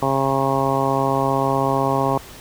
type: harmonic tone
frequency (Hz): 135.6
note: C#3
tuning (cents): -38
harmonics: 1 / 2 / 3 / 4 / 5 / 6 / 7 / 8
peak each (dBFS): -25 / -25 / -25 / -25 / -25 / -25 / -25 / -25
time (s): 0.02-2.18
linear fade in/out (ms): 2
effects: pink hiss -40 dBFS RMS until 2.4 s